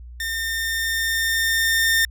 sawtooth tone with level ramp, 1814 Hz, A#6, 48 cents flat, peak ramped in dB -21 to -12 dBFS, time 0.2-2.05 s, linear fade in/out 2 ms, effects added 60 Hz sine -36 dBFS peak until 2.1 s

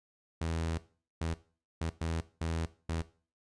sawtooth tone bursts at uneven times, 82 Hz, E2, 9 cents flat, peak -28 dBFS, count 6, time 0.41-0.78 / 1.21-1.34 / 1.81-1.9 / 2.01-2.21 / 2.41-2.66 / 2.89-3.02 s, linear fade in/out 5 ms, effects noise-tail reverb RT60 0.4 s tail -17 dB re dry + resampled to 22050 Hz

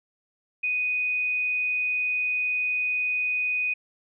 sine tone, 2489 Hz, D#7, in tune, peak -23 dBFS, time 0.63-3.74 s, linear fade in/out 10 ms, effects none

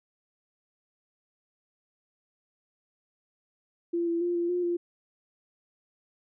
sine tone with pitch steps, 341.9 / 337.3 / 349.4 / 343.8 / 355.5 / 346.9 Hz, F4 / E4 / F4 / F4 / F4 / F4, -37 / +40 / +1 / -27 / +31 / -12 cents, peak -25 dBFS, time 3.93-4.77 s, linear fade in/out 10 ms, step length 140 ms, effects none

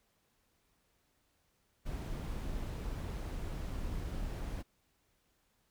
brown noise, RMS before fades -39 dBFS, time 1.85-4.63 s, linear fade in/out 20 ms, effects pink hiss -75 dBFS RMS until 5.7 s

